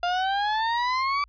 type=exponential sweep; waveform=35% pulse; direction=up; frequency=695 to 1160 Hz; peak=-21 dBFS; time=0.03-1.24 s; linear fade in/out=2 ms; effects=added 53 Hz sine -53 dBFS peak until 1.28 s + resampled to 11025 Hz